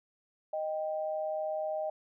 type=tone pair together; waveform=sine; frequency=621.7 / 786 Hz; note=D#5 / G5; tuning=-2 / +4 cents; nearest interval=major third; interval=406 cents; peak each=-32 / -38 dBFS; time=0.53-1.9 s; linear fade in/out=5 ms; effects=none